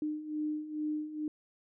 sine beating tone pair, 302.3 / 304.6 Hz, D#4 / D#4, -50 / -37 cents, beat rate 2.3 Hz, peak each -39 / -34 dBFS, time 0.02-1.28 s, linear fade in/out 2 ms, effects none

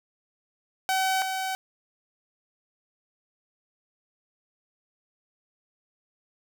sawtooth tone pair in turn, 760 / 760 Hz, F#5 / F#5, +46 / +46 cents, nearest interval unison, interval 0 cents, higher neither, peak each -19 / -24 dBFS, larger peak first, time 0.89-1.22 / 1.22-1.55 s, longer neither, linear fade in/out 0 ms, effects none

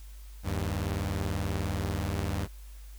sawtooth tone pair together, 78.6 / 99.03 Hz, D#2 / G2, +18 / +18 cents, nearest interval major third, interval 400 cents, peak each -28 dBFS, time 0.43-2.48 s, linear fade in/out 50 ms, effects added 50 Hz sine -43 dBFS peak until 2.98 s + white hiss -58 dBFS RMS until 2.98 s

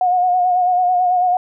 sine tone with vibrato, 724 Hz, F#5, 38 cents flat, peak -12 dBFS, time 0.01-1.37 s, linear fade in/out 2 ms, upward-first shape sine, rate 9.1 Hz, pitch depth 36 cents each way, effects none

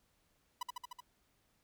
45% pulse tone with echo, 987.8 Hz, B5, in tune, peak -36 dBFS, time 0.61-0.63 s, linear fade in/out 5 ms, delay 75 ms, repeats 5, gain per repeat -2 dB, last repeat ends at 1.005 s, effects pink hiss -75 dBFS RMS until 1.63 s

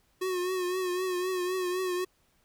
square tone with vibrato, 365.6 Hz, F#4, 21 cents flat, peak -29 dBFS, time 0.21-2.05 s, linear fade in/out 10 ms, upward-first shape triangle, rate 3.9 Hz, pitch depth 57 cents each way, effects pink hiss -69 dBFS RMS until 2.44 s

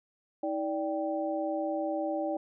sine tone cluster, 319 / 583 / 782 Hz, D#4 / D5 / G5, +43 / -13 / -4 cents, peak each -33 / -32 / -36 dBFS, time 0.43-2.37 s, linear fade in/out 5 ms, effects none

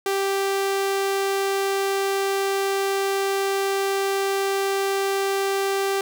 sawtooth tone, 392 Hz, G4, in tune, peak -17 dBFS, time 0.06-6.01 s, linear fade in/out 2 ms, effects none

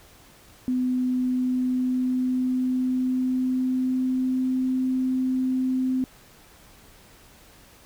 sine tone with pitch glide, 252.9 to 258.1 Hz, B3 to C4, +41 to -23 cents, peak -21 dBFS, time 0.68-6.04 s, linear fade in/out 0 ms, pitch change +36 cents, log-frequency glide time 1.16-4.76 s, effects pink hiss -52 dBFS RMS until 7.85 s

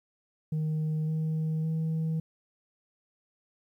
sine tone with pitch steps, 155.56 / 157.82 / 160.12 Hz, D#3 / D#3 / D#3, 0 / +25 / +50 cents, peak -24 dBFS, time 0.52-2.2 s, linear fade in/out 5 ms, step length 560 ms, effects tanh soft clip ceiling -26 dBFS + 11-bit

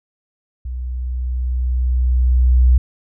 sine tone with level ramp, 62.4 Hz, B1, 19 cents sharp, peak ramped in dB -23 to -7 dBFS, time 0.65-2.78 s, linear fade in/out 5 ms, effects none

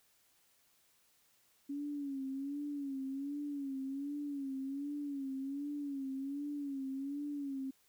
sine tone with vibrato, 278.9 Hz, C#4, 11 cents sharp, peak -37 dBFS, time 1.69-7.71 s, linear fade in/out 10 ms, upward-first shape sine, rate 1.3 Hz, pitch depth 78 cents each way, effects white hiss -71 dBFS RMS until 7.88 s

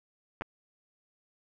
clicks, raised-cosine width 0.5 ms, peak -20 dBFS, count 2, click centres 0.411 / 0.42 s, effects none

